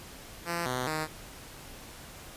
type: tone with pitch steps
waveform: 5% pulse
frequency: 170.9 / 126.6 / 155.9 Hz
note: F3 / B2 / D#3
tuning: -37 / +43 / +4 cents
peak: -19 dBFS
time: 0.45-1.08 s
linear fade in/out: 50 ms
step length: 210 ms
effects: pink hiss -47 dBFS RMS until 2.36 s + resampled to 32000 Hz